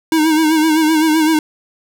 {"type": "tone with vibrato", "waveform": "square", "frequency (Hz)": 314.4, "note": "D#4", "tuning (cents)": 18, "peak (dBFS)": -11, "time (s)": [0.12, 1.39], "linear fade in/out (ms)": 2, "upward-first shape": "sine", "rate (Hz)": 7.8, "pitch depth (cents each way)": 55, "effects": []}